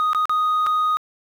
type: tone with dropouts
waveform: sine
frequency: 1244.5 Hz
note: D#6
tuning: in tune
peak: -14 dBFS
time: 0-0.97 s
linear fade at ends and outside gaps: 0 ms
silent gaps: 0.132-0.148 / 0.255-0.295 / 0.664-0.668 s
effects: tanh soft clip ceiling -16 dBFS + 8-bit